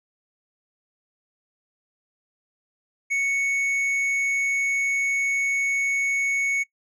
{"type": "tone with tanh clipping", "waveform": "triangle", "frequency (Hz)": 2217, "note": "C#7", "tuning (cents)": 0, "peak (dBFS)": -22, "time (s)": [3.1, 6.64], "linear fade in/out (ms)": 20, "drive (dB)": 10, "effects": ["noise-tail reverb RT60 0.1 s tail -22 dB re dry"]}